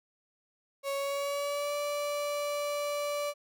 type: tone with pitch glide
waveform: 35% pulse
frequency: 554.4 to 582 Hz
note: C#5 to D5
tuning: 0 to -16 cents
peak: -29 dBFS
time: 0.83-3.34 s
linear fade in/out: 50 ms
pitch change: +84 cents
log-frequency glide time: 0.95-1.75 s
effects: none